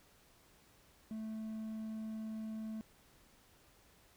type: tone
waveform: triangle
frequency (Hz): 219.2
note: A3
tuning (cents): -6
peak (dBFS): -38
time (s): 1.11-2.81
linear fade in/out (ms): 0
effects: pink hiss -66 dBFS RMS until 4.16 s